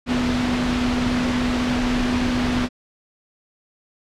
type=tone in noise; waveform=sine; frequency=246.9 Hz; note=B3; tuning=in tune; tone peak=-20 dBFS; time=0.06-2.69 s; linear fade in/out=50 ms; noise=pink; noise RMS=-24 dBFS; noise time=0.06-2.69 s; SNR=+1 dB; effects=low-pass 4000 Hz 12 dB/octave